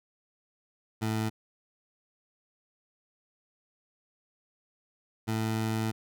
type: tone pair in turn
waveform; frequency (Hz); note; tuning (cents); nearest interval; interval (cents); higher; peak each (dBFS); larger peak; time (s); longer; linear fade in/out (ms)
20% pulse; 110 / 110.7; A2 / A2; 0 / +11; unison; 11; second; -23; neither; 1.01-1.3 / 5.27-5.92; second; 20
effects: none